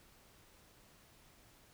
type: silence
effects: pink hiss -64 dBFS RMS until 1.73 s